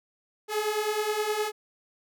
sawtooth beating tone pair, 418.3 / 428 Hz, G#4 / A4, +12 / -48 cents, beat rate 9.7 Hz, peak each -27 / -24 dBFS, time 0.48-1.52 s, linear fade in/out 50 ms, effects none

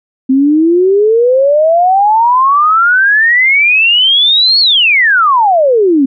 sine exponential two-way sweep, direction up then down, 258.1 to 4435 to 258.1 Hz, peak -5 dBFS, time 0.29-6.06 s, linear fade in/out 10 ms, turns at 4.6 s, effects none

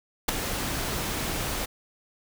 pink noise with ADSR envelope, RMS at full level -18 dBFS, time 0.28-1.66 s, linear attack 11 ms, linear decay 4 ms, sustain -12 dB, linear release 14 ms, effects none

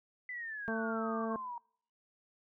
sine exponential sweep, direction down, 2019 to 936 Hz, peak -39 dBFS, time 0.29-1.58 s, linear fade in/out 2 ms
harmonic tone, 224.1 Hz, A3, 32 cents sharp, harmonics 1 / 2 / 3 / 4 / 5 / 6 / 7, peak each -36 / -39 / -41 / -45 / -45 / -56 / -50 dBFS, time 0.68-1.36 s, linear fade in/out 0 ms
effects noise-tail reverb RT60 0.6 s tail -26 dB re dry

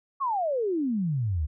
sine exponential sweep, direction down, 1146 to 69.3 Hz, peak -24 dBFS, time 0.2-1.47 s, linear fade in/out 20 ms, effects none

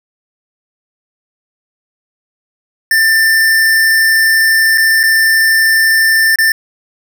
square tone with dropouts, 1786 Hz, A6, 25 cents sharp, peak -8 dBFS, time 2.91-6.52 s, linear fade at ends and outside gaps 2 ms, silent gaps 4.776-4.78 / 5.032-5.036 / 6.358-6.386 s, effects none

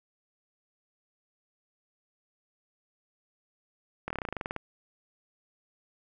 slowing click train, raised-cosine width 0.5 ms, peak -18 dBFS, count 14, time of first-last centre 4.08-4.563 s, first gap 24 ms, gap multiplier 1.07, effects none

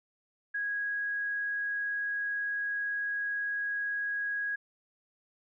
sine tone, 1653 Hz, G#6, 9 cents flat, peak -30 dBFS, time 0.54-4.56 s, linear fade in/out 10 ms, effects none

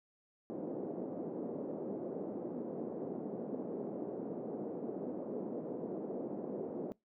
white band-pass noise, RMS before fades -41 dBFS, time 0.5-6.92 s, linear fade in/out 0 ms, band 190 to 500 Hz, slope 24 dB/octave, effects noise-tail reverb RT60 0.2 s tail -23 dB re dry

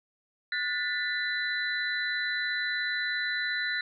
sine tone cluster, 1454 / 1768 / 1985 / 3990 Hz, F#6 / A6 / B6 / B7, -31 / +8 / +8 / +17 cents, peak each -34 / -31 / -35 / -35 dBFS, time 0.52-3.81 s, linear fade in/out 2 ms, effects none

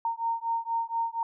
sine beating tone pair, 918 / 922.2 Hz, A#5 / A#5, -27 / -19 cents, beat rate 4.2 Hz, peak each -30 dBFS, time 0.05-1.23 s, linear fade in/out 2 ms, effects none

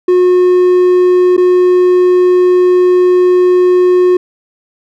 triangle tone with dropouts, 362 Hz, F#4, 38 cents flat, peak -3 dBFS, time 0.08-4.17 s, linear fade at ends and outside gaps 5 ms, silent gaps 1.367-1.377 s, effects none

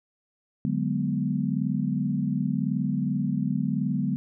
sine chord, G# half-diminished seventh, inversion second, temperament equal, 146.83 / 185 / 207.7 / 246.9 Hz, D3 / F#3 / G#3 / B3, 0 / 0 / 0 / 0 cents, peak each -29 dBFS, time 0.65-4.16 s, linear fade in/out 0 ms, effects none

